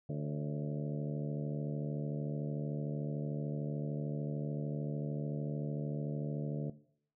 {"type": "harmonic tone with a mistuned harmonic", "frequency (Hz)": 73.42, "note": "D2", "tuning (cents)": 0, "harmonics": [2, 3, 4, 5, 6, 7, 8, 9], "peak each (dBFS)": [-36, -44, -44, -50, -46, -49, -51, -51], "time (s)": [0.09, 6.7], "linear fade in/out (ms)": 5, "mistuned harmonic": 7, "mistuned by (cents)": 75, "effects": ["noise-tail reverb RT60 0.6 s tail -17 dB re dry"]}